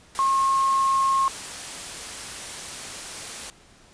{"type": "tone in noise", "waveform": "sine", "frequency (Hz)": 1079, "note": "C#6", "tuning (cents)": -47, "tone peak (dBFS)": -18, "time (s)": [0.19, 1.28], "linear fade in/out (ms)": 0, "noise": "white", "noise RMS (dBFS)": -35, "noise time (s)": [0.15, 3.5], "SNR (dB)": 14, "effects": ["pink hiss -53 dBFS RMS until 3.93 s", "resampled to 22050 Hz"]}